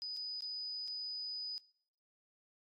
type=tone with dropouts; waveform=sine; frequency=4978 Hz; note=D#8; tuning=in tune; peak=-39 dBFS; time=0.02-1.58 s; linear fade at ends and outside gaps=0 ms; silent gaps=0.165-0.17 / 0.407-0.422 / 0.877-0.881 s; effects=noise-tail reverb RT60 0.8 s tail -24 dB re dry + AAC 48 kbps